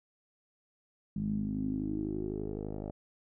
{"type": "tone with low-pass filter sweep", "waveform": "10% pulse", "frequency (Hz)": 51.8, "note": "G#1", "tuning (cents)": -4, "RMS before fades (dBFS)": -35, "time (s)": [1.16, 2.91], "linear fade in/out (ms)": 5, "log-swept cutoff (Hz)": [190, 560], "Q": 6.7, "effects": []}